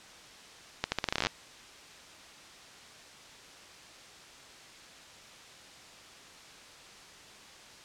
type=accelerating click train; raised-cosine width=0.2 ms; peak=-10 dBFS; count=14; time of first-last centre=0.84-1.269 s; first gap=80 ms; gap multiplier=0.83; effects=white hiss -51 dBFS RMS until 7.84 s + low-pass 6000 Hz 12 dB/octave